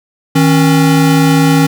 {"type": "tone pair together", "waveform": "square", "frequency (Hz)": [158.3, 273.9], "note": ["D#3", "C#4"], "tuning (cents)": [30, -21], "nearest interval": "major sixth", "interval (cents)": 949, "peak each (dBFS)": -10, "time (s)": [0.35, 1.67], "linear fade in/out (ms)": 10, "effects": []}